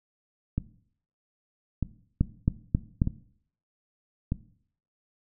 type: two click trains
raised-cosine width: 5 ms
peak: -14 / -9 dBFS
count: 4 / 4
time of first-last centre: 0.58-4.321 / 2.21-3.019 s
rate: 0.802 / 3.71 Hz
effects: noise-tail reverb RT60 0.6 s tail -17 dB re dry